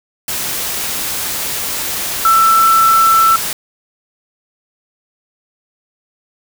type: tone in noise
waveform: sine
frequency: 1331 Hz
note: E6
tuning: 16 cents sharp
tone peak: -7 dBFS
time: 2.25-3.36 s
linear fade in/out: 2 ms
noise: white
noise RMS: -20 dBFS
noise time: 0.28-3.53 s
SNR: +10 dB
effects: none